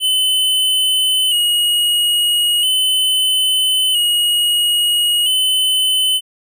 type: tone with vibrato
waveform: square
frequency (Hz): 2960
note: F#7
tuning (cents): 0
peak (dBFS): -13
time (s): 0-6.21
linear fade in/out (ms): 50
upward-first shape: square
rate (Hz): 0.38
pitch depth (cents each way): 42
effects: none